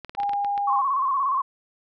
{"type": "clicks", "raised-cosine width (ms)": 0.3, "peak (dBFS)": -21, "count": 9, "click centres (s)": [0.047, 0.095, 0.15, 0.201, 0.233, 0.294, 0.334, 0.447, 0.578]}
{"type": "tone", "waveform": "sine", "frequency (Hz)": 810, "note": "G#5", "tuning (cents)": -43, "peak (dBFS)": -22, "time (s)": [0.17, 0.82], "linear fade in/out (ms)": 20}
{"type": "tone with vibrato", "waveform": "sine", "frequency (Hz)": 1082, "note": "C#6", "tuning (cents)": -42, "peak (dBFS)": -20, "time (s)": [0.67, 1.42], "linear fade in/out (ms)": 10, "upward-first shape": "square", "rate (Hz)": 17, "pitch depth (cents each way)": 60}
{"effects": []}